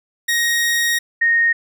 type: tone pair in turn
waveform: sawtooth / sine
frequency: 1876 / 1855.5 Hz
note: A#6 / A#6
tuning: +11 / -9 cents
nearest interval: unison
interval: 20 cents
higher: first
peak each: -12 dBFS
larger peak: neither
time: 0.28-0.99 / 1.21-1.53 s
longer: first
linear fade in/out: 10 ms
effects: none